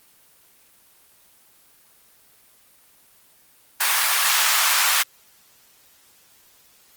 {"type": "high-pass noise", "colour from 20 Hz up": "pink", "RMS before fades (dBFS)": -19, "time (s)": [3.8, 5.03], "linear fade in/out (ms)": 10, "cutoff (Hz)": 970, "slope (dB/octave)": 24, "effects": ["white hiss -55 dBFS RMS until 6.96 s", "Opus 24 kbps"]}